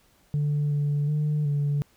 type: tone with pitch steps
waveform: sine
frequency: 146.9 / 145.5 / 150.1 / 144.4 Hz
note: D3 / D3 / D3 / D3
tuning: +1 / -16 / +38 / -29 cents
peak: -20 dBFS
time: 0.34-1.82 s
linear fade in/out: 0 ms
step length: 370 ms
effects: tanh soft clip ceiling -20 dBFS + pink hiss -62 dBFS RMS until 1.96 s